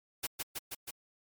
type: noise with echo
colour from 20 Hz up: white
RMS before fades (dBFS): -34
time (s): 0.23-0.27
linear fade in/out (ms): 10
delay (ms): 160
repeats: 4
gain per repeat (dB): -2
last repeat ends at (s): 0.91
effects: MP3 96 kbps